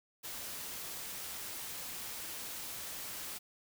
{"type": "noise", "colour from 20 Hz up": "white", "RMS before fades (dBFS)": -43, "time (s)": [0.23, 3.39], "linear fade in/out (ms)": 20, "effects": []}